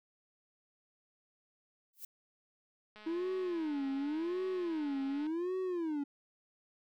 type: noise with exponential growth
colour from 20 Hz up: violet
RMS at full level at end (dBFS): -40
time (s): 1.93-2.05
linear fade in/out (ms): 5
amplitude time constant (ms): 25
type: click train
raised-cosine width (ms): 0.3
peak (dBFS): -38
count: 490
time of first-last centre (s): 2.96-5.267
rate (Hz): 212
type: tone with vibrato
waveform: triangle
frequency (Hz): 318.9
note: D#4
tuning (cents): +43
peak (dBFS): -31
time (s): 3.06-6.04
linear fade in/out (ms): 10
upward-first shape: sine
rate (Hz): 0.89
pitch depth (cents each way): 280
effects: none